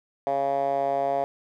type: tone with band-pass filter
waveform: 10% pulse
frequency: 138.59 Hz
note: C#3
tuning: in tune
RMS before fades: -25 dBFS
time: 0.27-1.24 s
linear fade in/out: 0 ms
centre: 660 Hz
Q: 4.5
effects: none